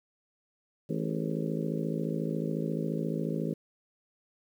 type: harmonic tone with a mistuned harmonic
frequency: 54.2 Hz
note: A1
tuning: 25 cents flat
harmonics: 3 / 4 / 5 / 6 / 7 / 8 / 9 / 10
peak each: -33 / -35 / -37 / -39 / -40 / -41 / -42 / -43 dBFS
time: 0.89-3.54 s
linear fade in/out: 10 ms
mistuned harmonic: 7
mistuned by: +85 cents
effects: 10-bit